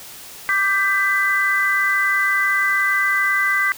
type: chord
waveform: sine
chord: G major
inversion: second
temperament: equal with one note detuned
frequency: 1174.7 / 1568 / 1998.5 Hz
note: D6 / G6 / B6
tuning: 0 / 0 / +20 cents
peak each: -23 / -20 / -18 dBFS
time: 0.49-3.72 s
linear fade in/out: 0 ms
effects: white hiss -38 dBFS RMS until 3.77 s